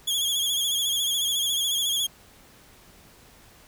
sawtooth tone with vibrato, 3322 Hz, G#7, in tune, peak -20 dBFS, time 0.07-2.07 s, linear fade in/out 10 ms, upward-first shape sine, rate 14 Hz, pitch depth 64 cents each way, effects pink hiss -53 dBFS RMS until 3.67 s

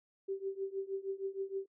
sine tone with tremolo, 388.8 Hz, G4, 14 cents flat, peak -32 dBFS, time 0.28-1.66 s, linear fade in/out 10 ms, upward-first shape triangle, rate 6.4 Hz, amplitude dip 95%, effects noise-tail reverb RT60 0.1 s tail -24 dB re dry

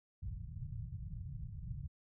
white low-pass noise, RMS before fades -44 dBFS, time 0.22-1.88 s, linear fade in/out 10 ms, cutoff 150 Hz, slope 48 dB/octave, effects none

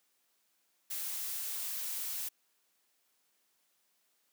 blue noise, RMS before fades -38 dBFS, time 0.9-2.29 s, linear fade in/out 10 ms, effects white hiss -75 dBFS RMS until 4.32 s + high-pass 200 Hz 12 dB/octave

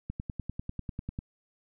click train, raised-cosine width 5 ms, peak -22 dBFS, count 12, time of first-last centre 0.1-1.189 s, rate 10.1 Hz, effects none

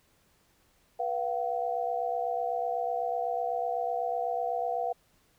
sine tone cluster, 488.4 / 693 / 761 Hz, B4 / F5 / F#5, -19 / -14 / +48 cents, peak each -34 / -31 / -33 dBFS, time 0.99-4.93 s, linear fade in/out 10 ms, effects pink hiss -67 dBFS RMS until 5.38 s

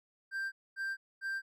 triangle tone bursts, 1577 Hz, G6, 10 cents sharp, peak -32 dBFS, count 3, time 0.31-1.42 s, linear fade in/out 50 ms, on 210 ms, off 240 ms, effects none

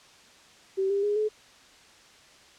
sine tone with pitch steps, 385.1 / 398.9 / 413.2 / 428 Hz, G4 / G4 / G#4 / A4, -31 / +30 / -9 / -48 cents, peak -23 dBFS, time 0.77-1.29 s, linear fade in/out 20 ms, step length 130 ms, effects white hiss -54 dBFS RMS until 2.58 s + low-pass 6000 Hz 12 dB/octave

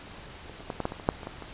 clicks, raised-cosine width 1 ms, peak -29 / -30 / -17 / -15 / -13 / -22 / -25 / -7 / -26 / -21 / -27 dBFS, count 11, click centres 0.496 / 0.606 / 0.702 / 0.803 / 0.854 / 0.921 / 0.998 / 1.089 / 1.232 / 1.271 / 1.423 s, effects pink hiss -45 dBFS RMS until 1.53 s + resampled to 8000 Hz

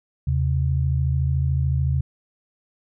sine tone pair together, 79.9 / 133.6 Hz, D#2 / C3, +47 / +36 cents, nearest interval major sixth, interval 889 cents, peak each -21 dBFS, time 0.27-2.01 s, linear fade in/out 5 ms, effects none

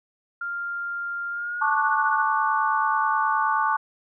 sine tone with pitch glide, 1396.9 to 1465.5 Hz, F6 to F#6, 0 to -17 cents, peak -27 dBFS, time 0.41-2.22 s, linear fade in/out 5 ms, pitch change +83 cents, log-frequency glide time 1.3-1.76 s
sine chord, D major seventh, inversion second, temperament equal with one note detuned, 880 / 1108.7 / 1178.1 / 1480 Hz, A5 / C#6 / D6 / F#6, 0 / 0 / +5 / 0 cents, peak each -24 / -25 / -26 / -27 dBFS, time 1.61-3.77 s, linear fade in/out 10 ms
effects none

